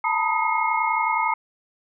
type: tone cluster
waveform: sine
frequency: 881 / 912 / 980 / 1251 / 2157 Hz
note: A5 / A#5 / B5 / D#6 / C#7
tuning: +2 / -38 / -14 / +9 / -48 cents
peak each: -26 dBFS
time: 0.04-1.34 s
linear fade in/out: 5 ms
effects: none